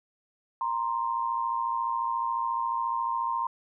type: tone pair together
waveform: sine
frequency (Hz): 932.8 / 1047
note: A#5 / C6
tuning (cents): +1 / +1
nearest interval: major second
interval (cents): 200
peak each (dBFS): -29 / -29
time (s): 0.61-3.47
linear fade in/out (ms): 2
effects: none